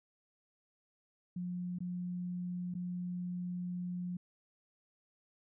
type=tone with dropouts; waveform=sine; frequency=178.4 Hz; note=F3; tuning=37 cents sharp; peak=-36 dBFS; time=1.36-4.17 s; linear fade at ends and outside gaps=5 ms; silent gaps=1.787-1.804 / 2.741-2.75 s; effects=none